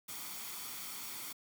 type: noise with comb filter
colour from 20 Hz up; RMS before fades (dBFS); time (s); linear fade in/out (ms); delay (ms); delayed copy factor
white; -44; 0.08-1.33; 10; 0.89; +0.5
effects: high-pass 150 Hz 12 dB/octave